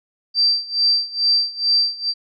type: tone with tremolo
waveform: sine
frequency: 4687 Hz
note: D8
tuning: 4 cents flat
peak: -12 dBFS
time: 0.34-2.14 s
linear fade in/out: 50 ms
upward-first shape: sine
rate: 2.3 Hz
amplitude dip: 90%
effects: none